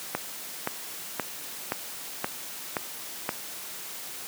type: click train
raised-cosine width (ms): 0.5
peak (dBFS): -11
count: 7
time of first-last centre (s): 0.15-3.291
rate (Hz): 1.91
effects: white hiss -39 dBFS RMS until 4.27 s + high-pass 150 Hz 12 dB/octave